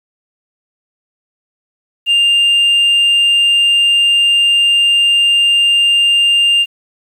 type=tone; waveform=sine; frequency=2800 Hz; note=F7; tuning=4 cents sharp; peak=-5 dBFS; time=2.06-6.66 s; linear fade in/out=50 ms; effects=tanh soft clip ceiling -7 dBFS + 7-bit